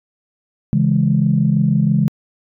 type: chord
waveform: sine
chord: C# minor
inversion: none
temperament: equal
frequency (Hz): 138.59 / 164.81 / 207.7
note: C#3 / E3 / G#3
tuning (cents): 0 / 0 / 0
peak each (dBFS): -16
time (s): 0.73-2.08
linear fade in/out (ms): 0
effects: tanh soft clip ceiling -2 dBFS